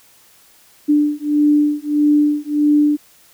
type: beating tone pair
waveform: sine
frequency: 295 / 296.6 Hz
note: D4 / D4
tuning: +8 / +17 cents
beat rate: 1.6 Hz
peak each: -15 dBFS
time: 0.88-2.97 s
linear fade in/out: 20 ms
effects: white hiss -50 dBFS RMS until 3.33 s